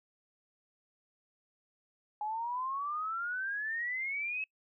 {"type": "exponential sweep", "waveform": "sine", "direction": "up", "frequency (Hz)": [832, 2598], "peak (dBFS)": -33, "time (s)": [2.21, 4.44], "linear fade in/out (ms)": 2, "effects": ["noise-tail reverb RT60 0.1 s tail -26 dB re dry"]}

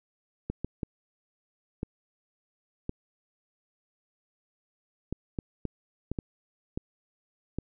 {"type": "clicks", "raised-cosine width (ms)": 3, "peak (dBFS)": -18, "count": 12, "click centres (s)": [0.5, 0.646, 0.832, 1.831, 2.894, 5.126, 5.388, 5.653, 6.116, 6.188, 6.775, 7.586], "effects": []}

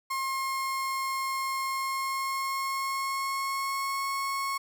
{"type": "tone with pitch glide", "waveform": "35% pulse", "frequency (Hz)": [1071, 1096], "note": ["C6", "C#6"], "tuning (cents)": [40, -20], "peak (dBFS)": -27, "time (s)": [0.1, 4.58], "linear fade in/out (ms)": 10, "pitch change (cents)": 40, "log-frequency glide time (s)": [1.67, 4.08], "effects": []}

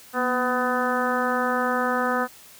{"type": "harmonic tone with a mistuned harmonic", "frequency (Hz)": 251, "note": "B3", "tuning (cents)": 28, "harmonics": [1, 2, 3, 4, 5, 6, 7], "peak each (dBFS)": [-28, -27, -29, -30, -27, -29, -33], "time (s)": [0.13, 2.28], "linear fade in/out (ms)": 50, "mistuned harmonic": 1, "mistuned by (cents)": -53, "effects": ["white hiss -48 dBFS RMS until 2.59 s"]}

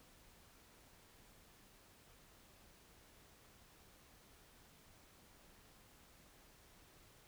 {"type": "silence", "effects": ["pink hiss -65 dBFS RMS until 7.27 s"]}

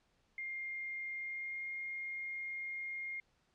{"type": "tone with pitch glide", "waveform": "sine", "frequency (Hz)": [2116, 2129], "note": ["C7", "C7"], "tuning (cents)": [19, 30], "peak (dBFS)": -39, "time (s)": [0.38, 3.2], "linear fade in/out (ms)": 2, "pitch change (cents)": 11, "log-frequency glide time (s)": [1.16, 1.67], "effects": ["pink hiss -75 dBFS RMS until 3.54 s", "low-pass 6000 Hz 12 dB/octave"]}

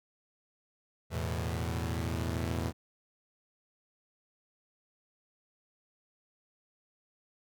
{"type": "chord", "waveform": "sawtooth", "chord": "E suspended fourth", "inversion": "none", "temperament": "equal", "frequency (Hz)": [82.41, 110, 123.47], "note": ["E2", "A2", "B2"], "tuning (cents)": [0, 0, 0], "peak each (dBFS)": [-30, -33, -35], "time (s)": [1.1, 2.73], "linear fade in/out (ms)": 50, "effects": []}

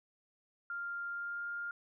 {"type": "tone with pitch glide", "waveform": "sine", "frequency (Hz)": [1396.9, 1405.8], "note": ["F6", "F6"], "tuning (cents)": [0, 11], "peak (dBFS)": -37, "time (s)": [0.7, 1.71], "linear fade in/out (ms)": 2, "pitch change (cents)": 11, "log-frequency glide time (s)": [1.09, 1.47], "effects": []}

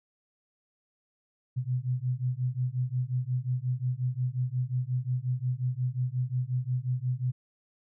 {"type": "beating tone pair", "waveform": "sine", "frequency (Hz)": [123.47, 129.07], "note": ["B2", "C3"], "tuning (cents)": [0, -23], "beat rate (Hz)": 5.6, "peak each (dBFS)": -30, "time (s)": [1.56, 7.32], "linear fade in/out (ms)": 20, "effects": []}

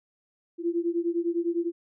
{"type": "beating tone pair", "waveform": "sine", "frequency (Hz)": [336.8, 346.7], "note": ["E4", "F4"], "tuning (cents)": [37, -13], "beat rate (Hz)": 9.9, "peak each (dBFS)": [-27, -28], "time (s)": [0.58, 1.72], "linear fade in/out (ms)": 50, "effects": []}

